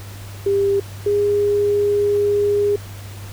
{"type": "tone pair in turn", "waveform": "sine", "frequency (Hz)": [397.8, 409.7], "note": ["G4", "G#4"], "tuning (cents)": [25, -24], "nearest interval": "minor second", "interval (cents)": 51, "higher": "second", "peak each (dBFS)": -14, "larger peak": "neither", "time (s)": [[0.46, 0.8], [1.06, 2.76]], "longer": "second", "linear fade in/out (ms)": 5, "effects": ["added 99 Hz sine -32 dBFS peak until 3.32 s", "pink hiss -40 dBFS RMS until 3.32 s"]}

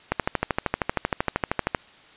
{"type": "click train", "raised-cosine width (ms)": 0.5, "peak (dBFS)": -6, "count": 22, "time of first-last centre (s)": [0.12, 1.748], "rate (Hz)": 12.9, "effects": ["white hiss -51 dBFS RMS until 2.16 s", "resampled to 8000 Hz"]}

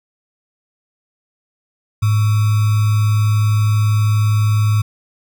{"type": "tone with sample-and-hold", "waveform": "sine", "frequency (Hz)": 106.1, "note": "G#2", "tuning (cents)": 38, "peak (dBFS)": -11, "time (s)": [2.02, 4.82], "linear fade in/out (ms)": 10, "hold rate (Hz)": 1225, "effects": []}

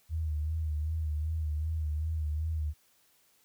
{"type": "tone with vibrato", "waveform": "sine", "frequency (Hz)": 77.78, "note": "D#2", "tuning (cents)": 0, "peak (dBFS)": -29, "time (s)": [0.09, 2.74], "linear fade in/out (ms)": 50, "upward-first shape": "sine", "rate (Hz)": 2.6, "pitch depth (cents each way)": 61, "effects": ["white hiss -67 dBFS RMS until 3.44 s"]}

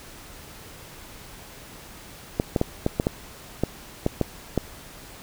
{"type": "clicks", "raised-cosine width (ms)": 2, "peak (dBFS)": -7, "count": 10, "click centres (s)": [2.399, 2.562, 2.614, 2.864, 2.999, 3.069, 3.636, 4.064, 4.213, 4.577], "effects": ["pink hiss -44 dBFS RMS until 5.22 s"]}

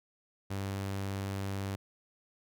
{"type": "tone", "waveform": "sawtooth", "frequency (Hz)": 98, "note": "G2", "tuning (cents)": 0, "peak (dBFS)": -30, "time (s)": [0.5, 1.76], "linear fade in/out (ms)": 10, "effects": []}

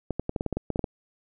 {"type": "clicks", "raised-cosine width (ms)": 2, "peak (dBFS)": -14, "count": 12, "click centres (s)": [0.107, 0.196, 0.294, 0.362, 0.409, 0.463, 0.527, 0.57, 0.703, 0.759, 0.793, 0.842], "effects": []}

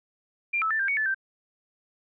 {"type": "tone with pitch steps", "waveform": "sine", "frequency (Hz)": [2385, 1307, 1770, 1588, 2232, 1742, 1565], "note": ["D7", "E6", "A6", "G6", "C#7", "A6", "G6"], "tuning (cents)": [26, -15, 10, 22, 11, -18, -3], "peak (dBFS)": -23, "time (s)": [0.53, 1.146], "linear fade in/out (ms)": 10, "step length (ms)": 88, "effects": []}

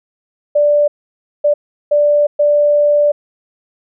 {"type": "tone bursts at uneven times", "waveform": "sine", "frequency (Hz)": 587.3, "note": "D5", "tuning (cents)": 0, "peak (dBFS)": -8, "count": 4, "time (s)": [[0.55, 0.88], [1.44, 1.54], [1.91, 2.27], [2.39, 3.12]], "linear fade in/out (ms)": 10, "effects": []}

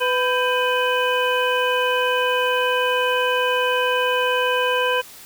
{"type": "harmonic tone with a mistuned harmonic", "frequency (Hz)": 500, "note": "B4", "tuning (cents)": 21, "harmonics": [1, 2, 3, 5, 6], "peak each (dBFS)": [-21, -23, -24, -27, -27], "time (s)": [0, 5.02], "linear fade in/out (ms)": 20, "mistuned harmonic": 3, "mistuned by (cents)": 84, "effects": ["white hiss -42 dBFS RMS until 5.25 s"]}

